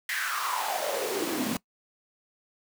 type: noise with high-pass filter sweep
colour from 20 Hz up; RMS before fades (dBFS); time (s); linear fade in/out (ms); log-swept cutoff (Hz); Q
pink; -30; 0.09-1.57; 2; 1900 to 210; 5.7
effects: noise-tail reverb RT60 0.1 s tail -22 dB re dry

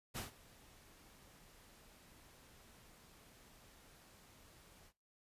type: noise with ADSR envelope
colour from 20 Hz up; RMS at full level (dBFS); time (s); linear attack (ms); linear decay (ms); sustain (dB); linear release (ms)
pink; -42; 0.14-4.93; 28; 140; -21; 65
effects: noise-tail reverb RT60 0.3 s tail -21 dB re dry + resampled to 32000 Hz

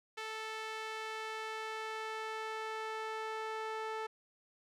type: tone with band-pass filter sweep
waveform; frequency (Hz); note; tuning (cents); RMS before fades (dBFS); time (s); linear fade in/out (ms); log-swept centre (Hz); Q
sawtooth; 439.4; A4; -2; -41; 0.17-4.07; 10; 2300 to 1100; 0.77
effects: none

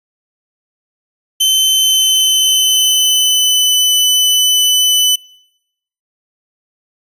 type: tone with pitch glide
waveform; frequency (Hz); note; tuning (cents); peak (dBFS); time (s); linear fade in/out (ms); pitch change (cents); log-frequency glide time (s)
sawtooth; 3071 to 3001; G7 to F#7; -36 to +24; -6; 1.4-5.16; 10; -40; 1.73-3.81
effects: noise-tail reverb RT60 0.9 s tail -26 dB re dry + resampled to 32000 Hz

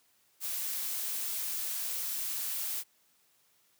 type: noise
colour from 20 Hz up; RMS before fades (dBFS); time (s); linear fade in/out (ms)
blue; -35; 0.4-2.84; 50
effects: white hiss -69 dBFS RMS until 3.79 s + high-pass 80 Hz 12 dB/octave

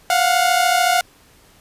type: tone pair together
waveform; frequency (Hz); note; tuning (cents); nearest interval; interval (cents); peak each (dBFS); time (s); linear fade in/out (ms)
sawtooth; 698.5 / 732.2; F5 / F#5; 0 / -18; minor second; 82; -13; 0.1-1.01; 2
effects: pink hiss -51 dBFS RMS until 1.6 s + resampled to 32000 Hz

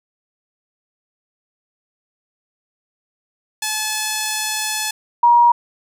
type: tone pair in turn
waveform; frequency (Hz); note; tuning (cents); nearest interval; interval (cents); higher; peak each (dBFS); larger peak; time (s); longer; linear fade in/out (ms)
5% pulse / sine; 861 / 951.9; A5 / A#5; -38 / +36; major second; 174; second; -8; neither; 3.62-4.91 / 5.23-5.52; first; 5
effects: none

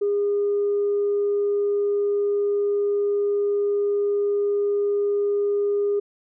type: tone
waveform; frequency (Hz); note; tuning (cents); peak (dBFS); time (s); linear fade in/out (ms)
sine; 407.4; G#4; -33; -18; 0.01-6; 10
effects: tanh soft clip ceiling -15 dBFS

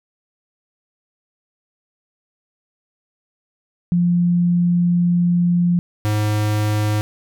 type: tone pair in turn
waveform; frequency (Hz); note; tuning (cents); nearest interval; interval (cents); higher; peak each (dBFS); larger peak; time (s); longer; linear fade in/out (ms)
sine / square; 174.61 / 105.83; F3 / G#2; 0 / +33; major sixth; 867; first; -13 / -17; first; 3.92-5.79 / 6.05-7.01; first; 0
effects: none

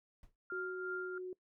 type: noise with exponential decay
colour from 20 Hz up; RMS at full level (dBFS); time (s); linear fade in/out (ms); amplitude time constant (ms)
brown; -50; 0.23-0.36; 1; 27
type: tone with tremolo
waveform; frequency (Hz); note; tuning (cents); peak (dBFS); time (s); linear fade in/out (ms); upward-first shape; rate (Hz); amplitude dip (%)
sine; 1396.9; F6; 0; -38; 0.5-1.18; 2; triangle; 2.9; 60
type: tone with pitch glide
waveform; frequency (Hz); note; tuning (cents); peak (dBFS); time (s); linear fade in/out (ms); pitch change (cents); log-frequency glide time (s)
sine; 370 to 367.4; F#4 to F#4; 0 to -12; -40; 0.52-1.33; 2; -12; 0.75-1.22
effects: noise-tail reverb RT60 0.1 s tail -22 dB re dry

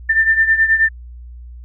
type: beating tone pair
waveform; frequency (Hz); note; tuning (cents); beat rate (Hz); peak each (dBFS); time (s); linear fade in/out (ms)
sine; 1786 / 1795.4; A6 / A6; +25 / +34; 9.4; -12 / -17; 0.09-0.89; 10
effects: added 60 Hz sine -32 dBFS peak until 1.64 s

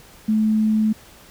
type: tone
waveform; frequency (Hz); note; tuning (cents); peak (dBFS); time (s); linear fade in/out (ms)
sine; 216.7; A3; -26; -15; 0.28-0.93; 10
effects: pink hiss -47 dBFS RMS until 1.3 s

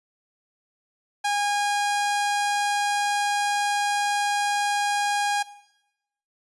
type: tone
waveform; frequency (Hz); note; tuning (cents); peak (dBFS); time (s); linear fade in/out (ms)
sawtooth; 818; G#5; -26; -18; 1.24-5.43; 10
effects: noise-tail reverb RT60 0.9 s tail -18 dB re dry + resampled to 24000 Hz

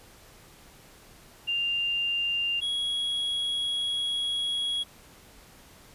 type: tone pair in turn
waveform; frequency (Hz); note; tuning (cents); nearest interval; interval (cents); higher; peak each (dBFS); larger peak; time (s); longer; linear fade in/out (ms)
sine / triangle; 2794 / 3323; F7 / G#7; 0 / 0; minor third; 300; second; -25; neither; 1.47-2.61 / 2.61-4.84; second; 20
effects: pink hiss -53 dBFS RMS until 5.94 s + resampled to 32000 Hz

